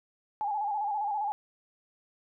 sine tone with vibrato, 830.6 Hz, G#5, in tune, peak -28 dBFS, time 0.41-1.32 s, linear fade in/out 0 ms, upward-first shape square, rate 15 Hz, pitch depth 54 cents each way, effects none

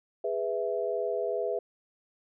sine chord, E major, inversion first, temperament just, 412 / 494.4 / 659.3 Hz, G#4 / B4 / E5, -14 / +2 / 0 cents, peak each -32 dBFS, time 0.24-1.59 s, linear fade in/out 5 ms, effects none

